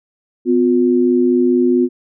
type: tone pair together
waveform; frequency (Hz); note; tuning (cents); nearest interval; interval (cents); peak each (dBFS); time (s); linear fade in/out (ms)
sine; 252.4 / 356.9; B3 / F4; +38 / +38; tritone; 600; -13; 0.45-1.89; 50
effects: none